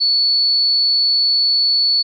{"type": "tone", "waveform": "sine", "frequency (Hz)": 4435, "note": "C#8", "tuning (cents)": 0, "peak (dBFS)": -12, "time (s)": [0, 2.03], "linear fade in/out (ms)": 20, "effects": []}